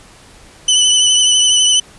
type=tone with vibrato; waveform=25% pulse; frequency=2998 Hz; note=F#7; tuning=22 cents sharp; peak=-5 dBFS; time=0.68-1.8 s; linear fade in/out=5 ms; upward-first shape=triangle; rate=12 Hz; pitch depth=34 cents each way; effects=pink hiss -42 dBFS RMS until 1.98 s + resampled to 24000 Hz